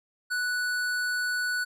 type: tone with hard clipping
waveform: sine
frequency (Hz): 1480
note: F#6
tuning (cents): 0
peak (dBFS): -28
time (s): 0.3-1.65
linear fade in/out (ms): 20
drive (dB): 14
effects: none